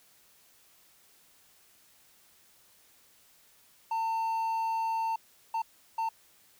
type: tone bursts at uneven times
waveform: triangle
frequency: 900 Hz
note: A5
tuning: 39 cents sharp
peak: -26 dBFS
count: 3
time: 3.91-5.16 / 5.54-5.62 / 5.98-6.09 s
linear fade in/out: 5 ms
effects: white hiss -62 dBFS RMS until 6.59 s